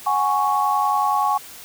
sine chord, F# suspended second, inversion none, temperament equal, 740 / 830.6 / 1108.7 Hz, F#5 / G#5 / C#6, 0 / 0 / 0 cents, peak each -25 / -20 / -20 dBFS, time 0.06-1.38 s, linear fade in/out 10 ms, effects white hiss -40 dBFS RMS until 1.64 s

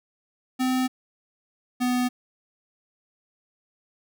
square tone pair in turn, 256.8 / 248.6 Hz, C4 / B3, -32 / +12 cents, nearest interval minor second, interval 56 cents, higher first, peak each -22 dBFS, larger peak neither, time 0.59-0.88 / 1.8-2.09 s, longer neither, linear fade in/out 20 ms, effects none

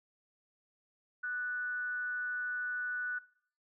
sine tone with frequency modulation, 1480 Hz, F#6, in tune, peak -34 dBFS, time 1.23-3.19 s, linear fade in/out 10 ms, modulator 273 Hz, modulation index 0.23, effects noise-tail reverb RT60 0.6 s tail -21 dB re dry

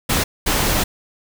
pink noise bursts at uneven times, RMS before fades -18 dBFS, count 2, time 0.09-0.24 / 0.46-0.84 s, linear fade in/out 10 ms, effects none

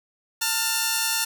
5% pulse tone pair together, 893.1 / 1405 Hz, A5 / F6, +26 / +10 cents, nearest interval minor sixth, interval 784 cents, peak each -13 dBFS, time 0.41-1.25 s, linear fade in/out 10 ms, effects none

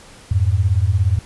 sine beating tone pair, 86.8 / 103.8 Hz, F2 / G#2, -10 / 0 cents, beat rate 17 Hz, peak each -16 dBFS, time 0.31-1.19 s, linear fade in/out 5 ms, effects pink hiss -43 dBFS RMS until 1.25 s + resampled to 24000 Hz

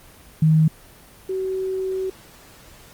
sine tone pair in turn, 157.4 / 378.3 Hz, D#3 / F#4, +20 / +38 cents, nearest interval octave + minor third, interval 1518 cents, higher second, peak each -12 / -22 dBFS, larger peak first, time 0.42-0.68 / 1.29-2.1 s, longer second, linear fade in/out 5 ms, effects pink hiss -47 dBFS RMS until 2.93 s + Opus 24 kbps

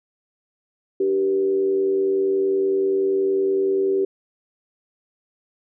sine tone with frequency modulation, 387.7 Hz, G4, 19 cents flat, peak -17 dBFS, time 1-4.05 s, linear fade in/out 5 ms, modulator 90.6 Hz, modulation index 0.46, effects none

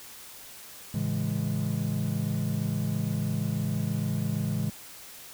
triangle chord, A major seventh, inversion none, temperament equal, 110 / 138.59 / 164.81 / 207.7 Hz, A2 / C#3 / E3 / G#3, 0 / 0 / 0 / 0 cents, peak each -30 dBFS, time 0.94-4.7 s, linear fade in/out 5 ms, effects white hiss -46 dBFS RMS until 5.33 s

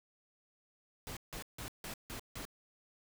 pink noise bursts, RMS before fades -44 dBFS, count 6, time 1.07-2.452 s, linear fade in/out 0 ms, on 97 ms, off 160 ms, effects none

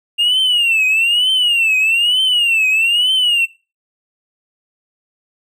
triangle tone with vibrato, 2794 Hz, F7, in tune, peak -9 dBFS, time 0.18-3.46 s, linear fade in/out 20 ms, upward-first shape triangle, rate 1.1 Hz, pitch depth 190 cents each way, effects noise-tail reverb RT60 0.3 s tail -20 dB re dry + tanh soft clip ceiling -5 dBFS

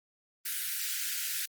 white high-pass noise, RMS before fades -34 dBFS, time 0.45-1.46 s, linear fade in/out 10 ms, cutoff 1400 Hz, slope 96 dB/octave, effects Opus 24 kbps

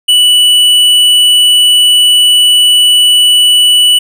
triangle tone with hard clipping, 2960 Hz, F#7, in tune, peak -5 dBFS, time 0.08-3.99 s, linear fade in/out 10 ms, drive 11 dB, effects none

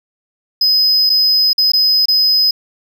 triangle tone with dropouts, 5040 Hz, D#8, 21 cents sharp, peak -8 dBFS, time 0.61-2.51 s, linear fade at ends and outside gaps 5 ms, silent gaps 1.095-1.099 / 1.532-1.58 / 1.719-1.734 / 2.057-2.083 s, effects none

